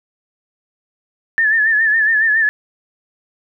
sine tone with vibrato, 1760 Hz, A6, in tune, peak -11 dBFS, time 1.38-2.49 s, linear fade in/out 0 ms, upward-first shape sine, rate 7.2 Hz, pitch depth 69 cents each way, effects none

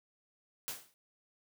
white noise with exponential decay, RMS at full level -36 dBFS, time 0.68-0.94 s, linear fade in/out 0 ms, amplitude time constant 56 ms, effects high-pass 100 Hz 12 dB/octave

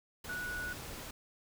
sine tone in noise, 1469 Hz, F#6, 13 cents flat, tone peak -37 dBFS, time 0.29-0.73 s, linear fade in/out 5 ms, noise pink, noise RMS -45 dBFS, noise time 0.24-1.11 s, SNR +5 dB, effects none

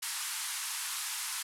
white band-pass noise, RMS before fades -37 dBFS, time 0.02-1.43 s, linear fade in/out 10 ms, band 880 to 12000 Hz, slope 48 dB/octave, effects none

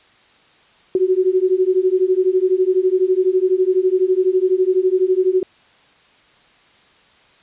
sine beating tone pair, 365.9 / 377.9 Hz, F#4 / F#4, -19 / +37 cents, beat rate 12 Hz, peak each -16 dBFS, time 0.95-5.43 s, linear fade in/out 2 ms, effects white hiss -52 dBFS RMS until 7.42 s + resampled to 8000 Hz

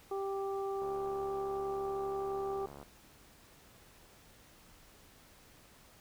harmonic tone, 392 Hz, G4, in tune, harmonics 1 / 2 / 3, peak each -35 / -41 / -45 dBFS, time 0.11-2.66 s, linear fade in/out 5 ms
click train, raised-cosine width 1 ms, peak -35 dBFS, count 143, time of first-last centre 0.82-2.828 s, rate 70.7 Hz
effects pink hiss -60 dBFS RMS until 6 s

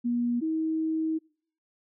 sine tone pair in turn, 240 / 318.5 Hz, B3 / D#4, -49 / +41 cents, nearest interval perfect fourth, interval 490 cents, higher second, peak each -24 / -25 dBFS, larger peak first, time 0.04-0.41 / 0.41-1.19 s, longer second, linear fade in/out 20 ms, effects noise-tail reverb RT60 0.6 s tail -26 dB re dry

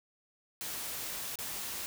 white noise with dropouts, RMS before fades -39 dBFS, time 0.61-1.86 s, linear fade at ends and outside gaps 0 ms, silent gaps 1.356-1.388 s, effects none

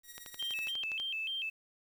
5% pulse tone with tremolo, 1900 Hz, A#6, 33 cents sharp, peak -35 dBFS, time 0.03-0.75 s, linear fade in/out 50 ms, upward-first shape triangle, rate 17 Hz, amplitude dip 65%
click train, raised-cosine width 0.2 ms, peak -28 dBFS, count 11, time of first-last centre 0.18-1 s, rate 12.2 Hz
sine tone with vibrato, 2881 Hz, F#7, 47 cents flat, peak -34 dBFS, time 0.39-1.5 s, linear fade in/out 10 ms, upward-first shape square, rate 3.4 Hz, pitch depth 160 cents each way
effects 10-bit

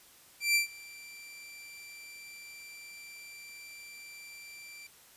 sawtooth tone with ADSR envelope, 2349 Hz, D7, in tune, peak -19 dBFS, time 0.4-4.87 s, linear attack 150 ms, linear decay 120 ms, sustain -24 dB, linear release 4 ms, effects white hiss -58 dBFS RMS until 5.16 s + resampled to 32000 Hz

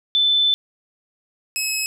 sine / 15% pulse tone pair in turn, 3520 / 2571 Hz, A7 / E7, 0 / -44 cents, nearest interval perfect fourth, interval 544 cents, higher first, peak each -14 dBFS, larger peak neither, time 0.15-0.54 / 1.56-1.86 s, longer first, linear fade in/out 0 ms, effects none

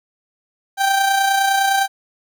30% pulse tone with amplitude modulation, 783 Hz, G5, 2 cents flat, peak -10 dBFS, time 0.77-1.88 s, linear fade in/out 50 ms, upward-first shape sine, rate 29.8 Hz, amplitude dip 40%, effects none

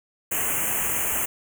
white band-stop noise, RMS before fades -25 dBFS, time 0.31-1.26 s, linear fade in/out 10 ms, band 3000 to 6400 Hz, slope 96 dB/octave, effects none

